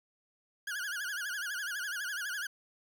40% pulse tone with vibrato, 1552 Hz, G6, 18 cents flat, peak -34 dBFS, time 0.67-2.47 s, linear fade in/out 5 ms, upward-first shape sine, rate 12 Hz, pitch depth 160 cents each way, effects 10-bit

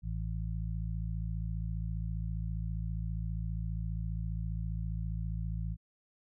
harmonic tone, 54.9 Hz, A1, 3 cents flat, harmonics 1 / 2 / 3, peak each -35 / -38 / -40 dBFS, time 0.02-5.77 s, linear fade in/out 50 ms, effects none

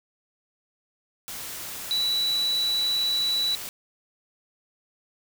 sine tone in noise, 3941 Hz, B7, 4 cents flat, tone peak -22 dBFS, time 1.91-3.55 s, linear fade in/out 0 ms, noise white, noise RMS -36 dBFS, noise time 1.28-3.69 s, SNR +11 dB, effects none

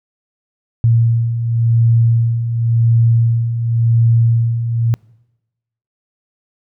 sine beating tone pair, 115.1 / 116.02 Hz, A#2 / A#2, -22 / -8 cents, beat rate 0.92 Hz, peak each -18 / -11 dBFS, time 0.84-4.94 s, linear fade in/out 0 ms, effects noise-tail reverb RT60 1.0 s tail -26 dB re dry

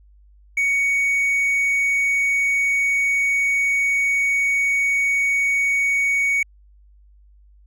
triangle tone, 2236 Hz, C#7, 14 cents sharp, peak -15 dBFS, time 0.57-6.43 s, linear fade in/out 5 ms, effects added 50 Hz sine -48 dBFS peak until 7.66 s

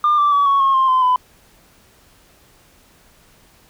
sine tone with pitch steps, 1200 / 1169.9 / 1140.5 / 1111.9 / 1084 / 1056.8 / 1030.3 / 1004.4 Hz, D6 / D6 / C#6 / C#6 / C#6 / C6 / C6 / B5, +37 / -7 / +49 / +5 / -39 / +17 / -27 / +29 cents, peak -10 dBFS, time 0.04-1.16 s, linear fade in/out 2 ms, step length 140 ms, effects tanh soft clip ceiling -9 dBFS + pink hiss -52 dBFS RMS until 3.69 s

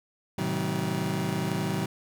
30% pulse chord, A diminished seventh, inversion none, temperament just, 110 / 132 / 158.4 / 190.08 Hz, A2 / C3 / Eb3 / Gb3, 0 / +16 / +31 / +47 cents, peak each -33 / -32 / -29 / -28 dBFS, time 0.38-1.86 s, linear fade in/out 5 ms, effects none

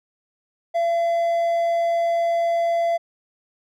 triangle tone, 678 Hz, E5, 49 cents sharp, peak -16 dBFS, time 0.74-2.98 s, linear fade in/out 20 ms, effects none

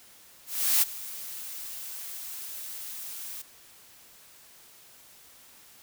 blue noise with ADSR envelope, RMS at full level -21 dBFS, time 0.46-3.42 s, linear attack 360 ms, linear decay 22 ms, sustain -18 dB, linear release 8 ms, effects white hiss -54 dBFS RMS until 5.82 s

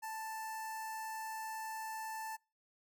sawtooth tone with notch filter, 882 Hz, A5, 4 cents sharp, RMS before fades -43 dBFS, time 0.02-2.37 s, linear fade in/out 20 ms, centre 3500 Hz, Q 0.93, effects noise-tail reverb RT60 0.3 s tail -26 dB re dry

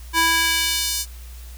square tone with high-pass filter sweep, 329 Hz, E4, 3 cents flat, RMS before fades -20 dBFS, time 0.13-1.06 s, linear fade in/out 50 ms, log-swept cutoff 980 to 6100 Hz, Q 1, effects added 60 Hz sine -35 dBFS peak until 1.57 s + white hiss -47 dBFS RMS until 1.57 s

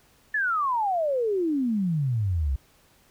sine exponential sweep, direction down, 1777 to 63.4 Hz, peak -22 dBFS, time 0.34-2.56 s, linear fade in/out 5 ms, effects pink hiss -60 dBFS RMS until 3.1 s

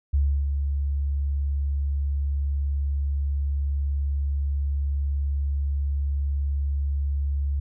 sine tone with ADSR envelope, 70.4 Hz, C#2, 27 cents sharp, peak -17 dBFS, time 0.13-7.6 s, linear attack 12 ms, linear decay 310 ms, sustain -5 dB, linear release 7 ms, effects none

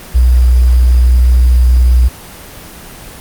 sine tone with sample-and-hold, 61.7 Hz, B1, 1 cent flat, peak -4 dBFS, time 0.14-2.09 s, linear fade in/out 20 ms, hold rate 4900 Hz, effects pink hiss -31 dBFS RMS until 3.2 s + Opus 24 kbps

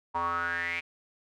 square tone with band-pass filter sweep, 85.5 Hz, F2, 36 cents flat, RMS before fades -31 dBFS, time 0.14-0.81 s, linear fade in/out 20 ms, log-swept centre 950 to 2400 Hz, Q 9, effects none

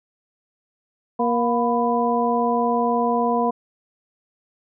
harmonic tone with a mistuned harmonic, 236.6 Hz, A#3, 26 cents sharp, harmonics 1 / 2 / 3 / 4, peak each -23 / -23 / -23 / -23 dBFS, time 1.19-3.51 s, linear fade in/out 10 ms, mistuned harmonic 4, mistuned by +82 cents, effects none

